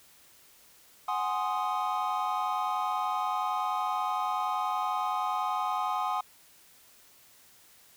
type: chord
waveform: triangle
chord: Ab dominant seventh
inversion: third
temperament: equal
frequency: 740 / 830.6 / 1046.5 / 1244.5 Hz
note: Gb5 / Ab5 / C6 / Eb6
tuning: 0 / 0 / 0 / 0 cents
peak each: -31 dBFS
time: 1.08-6.21 s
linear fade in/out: 5 ms
effects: tanh soft clip ceiling -18 dBFS + white hiss -58 dBFS RMS until 7.96 s